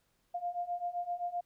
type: beating tone pair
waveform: sine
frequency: 698.5 / 706.2 Hz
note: F5 / F5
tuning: 0 / +19 cents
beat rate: 7.7 Hz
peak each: -38 / -36 dBFS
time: 0.34-1.41 s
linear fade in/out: 10 ms
effects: pink hiss -75 dBFS RMS until 1.45 s